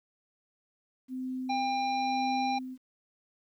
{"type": "tone with tremolo", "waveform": "sine", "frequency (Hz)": 257.2, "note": "C4", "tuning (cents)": -30, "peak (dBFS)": -32, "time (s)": [1.08, 2.78], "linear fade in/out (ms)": 50, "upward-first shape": "sine", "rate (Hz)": 1, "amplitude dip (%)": 55}
{"type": "harmonic tone", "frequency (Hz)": 799, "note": "G5", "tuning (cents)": 33, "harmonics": [1, 3, 5, 7], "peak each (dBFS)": [-28, -39, -41, -47], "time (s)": [1.49, 2.59], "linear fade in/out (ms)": 10}
{"effects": ["11-bit"]}